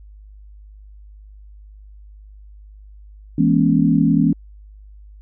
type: chord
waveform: sine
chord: A# half-diminished seventh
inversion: second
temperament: equal with one note detuned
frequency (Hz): 164.81 / 207.7 / 239.2 / 277.2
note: E3 / G#3 / A#3 / C#4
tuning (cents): 0 / 0 / +45 / 0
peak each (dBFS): -17 / -19 / -18 / -17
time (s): 3.38-4.33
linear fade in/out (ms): 5
effects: added 51 Hz sine -39 dBFS peak until 5.21 s